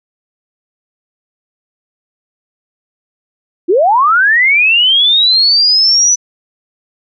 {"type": "linear sweep", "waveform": "sine", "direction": "up", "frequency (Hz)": [311.1, 6000], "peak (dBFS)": -6, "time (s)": [3.68, 6.16], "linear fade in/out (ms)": 20, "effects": []}